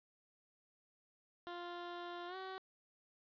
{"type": "tone with pitch glide", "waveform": "15% pulse", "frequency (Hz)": [349.2, 378.6], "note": ["F4", "F#4"], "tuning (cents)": [0, 40], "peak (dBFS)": -38, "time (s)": [1.47, 2.58], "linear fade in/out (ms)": 0, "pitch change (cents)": 140, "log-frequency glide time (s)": [2.27, 2.36], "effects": ["resampled to 11025 Hz", "11-bit"]}